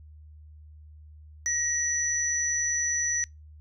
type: tone pair together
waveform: sine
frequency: 1887 / 5925 Hz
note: A#6 / F#8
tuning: +21 / +1 cents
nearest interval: octave + minor sixth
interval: 1980 cents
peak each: -31 / -25 dBFS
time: 1.46-3.24 s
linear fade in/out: 0 ms
effects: noise-tail reverb RT60 0.2 s tail -26 dB re dry + added 76 Hz sine -46 dBFS peak until 3.6 s